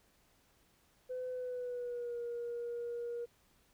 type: tone with pitch glide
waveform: sine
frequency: 506 to 474.8 Hz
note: B4 to A#4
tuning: +42 to +32 cents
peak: -36 dBFS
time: 1.09-3.26 s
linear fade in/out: 20 ms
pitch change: -110 cents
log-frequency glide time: 1.3-2.19 s
effects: tanh soft clip ceiling -34 dBFS + pink hiss -70 dBFS RMS until 3.73 s